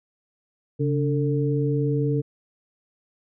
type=tone cluster; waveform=sine; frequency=139 / 290.6 / 447.2 Hz; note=C#3 / D4 / A4; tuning=+5 / -18 / +28 cents; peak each=-22 / -27 / -26 dBFS; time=0.79-2.22 s; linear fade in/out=20 ms; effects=none